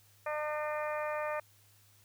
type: harmonic tone with a mistuned harmonic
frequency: 302.1 Hz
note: D4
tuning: 49 cents sharp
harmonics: 2 / 3 / 4 / 5 / 6 / 7 / 8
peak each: -35 / -41 / -40 / -48 / -43 / -50 / -47 dBFS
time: 0.26-1.4 s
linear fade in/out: 5 ms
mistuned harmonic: 7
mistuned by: -22 cents
effects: added 102 Hz sine -65 dBFS peak until 2.04 s + white hiss -65 dBFS RMS until 2.04 s